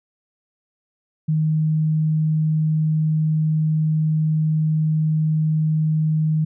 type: tone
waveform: sine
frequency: 156 Hz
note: D#3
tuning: 5 cents sharp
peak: -16 dBFS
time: 1.28-6.45 s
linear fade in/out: 10 ms
effects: none